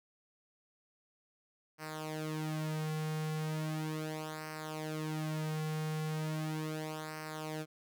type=tone with flanger; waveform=sawtooth; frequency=155.56 Hz; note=D#3; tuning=in tune; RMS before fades=-38 dBFS; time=1.78-7.66 s; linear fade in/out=50 ms; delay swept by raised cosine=0.28 to 3.38 ms; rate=0.37 Hz; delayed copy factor=-0.75; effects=none